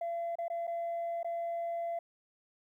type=tone with dropouts; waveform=sine; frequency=680 Hz; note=F5; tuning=46 cents flat; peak=-31 dBFS; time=0.01-1.99 s; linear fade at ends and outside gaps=5 ms; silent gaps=0.355-0.385 / 0.482-0.5 / 0.67-0.676 / 1.231-1.245 s; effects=tanh soft clip ceiling -31 dBFS + 12-bit